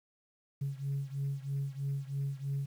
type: beating tone pair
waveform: sine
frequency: 137.7 / 140.8 Hz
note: C#3 / C#3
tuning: -11 / +27 cents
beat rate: 3.1 Hz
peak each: -34 / -36 dBFS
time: 0.61-2.66 s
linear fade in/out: 10 ms
effects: tanh soft clip ceiling -28 dBFS + 10-bit